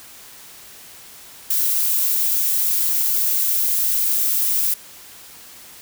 violet noise, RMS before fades -19 dBFS, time 1.5-4.74 s, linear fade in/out 5 ms, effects white hiss -42 dBFS RMS until 5.81 s

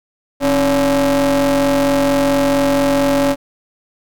45% pulse ring-modulated tone, 147.4 Hz, D3, 7 cents sharp, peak -9 dBFS, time 0.4-3.36 s, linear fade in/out 50 ms, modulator 420 Hz, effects none

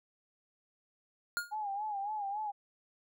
square tone with exponential decay, 1423 Hz, F6, 32 cents sharp, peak -29 dBFS, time 1.37-1.55 s, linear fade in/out 0 ms, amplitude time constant 38 ms
sine tone with vibrato, 824 Hz, G#5, 14 cents flat, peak -34 dBFS, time 1.51-2.52 s, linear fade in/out 20 ms, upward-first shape sine, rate 3.6 Hz, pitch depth 85 cents each way
effects none

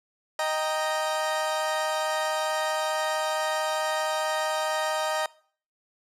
30% pulse chord, Eb major, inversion none, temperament equal, 622.3 / 784 / 932.3 Hz, Eb5 / G5 / Bb5, 0 / 0 / 0 cents, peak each -25 / -30 / -28 dBFS, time 0.39-5.26 s, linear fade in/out 2 ms, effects noise-tail reverb RT60 0.5 s tail -22 dB re dry + low-pass 11000 Hz 12 dB/octave

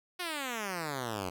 5% pulse exponential sweep, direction down, 370 to 87.31 Hz, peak -23 dBFS, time 0.19-1.3 s, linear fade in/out 10 ms, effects none

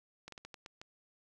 slowing click train, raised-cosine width 0.2 ms, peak -30 dBFS, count 7, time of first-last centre 0.28-0.815 s, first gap 43 ms, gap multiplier 1.29, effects none

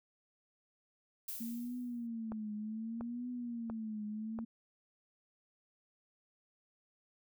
violet noise with exponential decay, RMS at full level -40 dBFS, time 1.28-2.07 s, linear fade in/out 5 ms, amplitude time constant 170 ms
sine tone with vibrato, 228.1 Hz, A#3, 37 cents flat, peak -38 dBFS, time 1.4-4.45 s, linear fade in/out 10 ms, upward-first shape triangle, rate 0.66 Hz, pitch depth 150 cents each way
click train, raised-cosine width 1 ms, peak -30 dBFS, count 4, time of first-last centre 2.32-4.389 s, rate 1.45 Hz
effects none

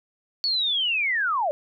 sine linear sweep, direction down, 4486 to 554.4 Hz, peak -21 dBFS, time 0.44-1.51 s, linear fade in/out 0 ms, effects none

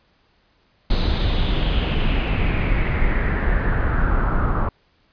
brown noise with low-pass filter sweep, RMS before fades -19 dBFS, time 0.9-4.69 s, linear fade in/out 5 ms, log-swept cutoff 4200 to 1200 Hz, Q 4.4, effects pink hiss -61 dBFS RMS until 5.12 s + resampled to 11025 Hz

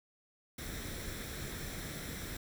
pink noise with comb filter, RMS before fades -42 dBFS, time 0.58-2.37 s, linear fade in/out 5 ms, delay 0.53 ms, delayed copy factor +0.55, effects none

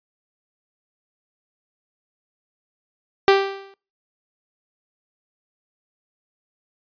sawtooth tone with exponential decay, 392 Hz, G4, in tune, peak -5 dBFS, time 3.28-3.74 s, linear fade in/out 0 ms, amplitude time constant 100 ms, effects noise-tail reverb RT60 0.3 s tail -21 dB re dry + resampled to 11025 Hz

